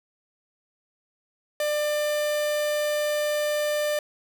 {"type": "tone", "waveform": "45% pulse", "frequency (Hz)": 596, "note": "D5", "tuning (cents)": 25, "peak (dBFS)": -23, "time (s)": [1.6, 3.99], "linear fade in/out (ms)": 2, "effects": []}